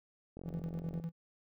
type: click train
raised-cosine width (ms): 2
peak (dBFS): -33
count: 29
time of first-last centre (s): 0.37-0.999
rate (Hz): 44.5
type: tone with tremolo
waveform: triangle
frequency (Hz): 166.3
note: E3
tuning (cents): +16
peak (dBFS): -33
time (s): 0.44-1.12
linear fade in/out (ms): 50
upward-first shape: square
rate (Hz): 10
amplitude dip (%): 65
effects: none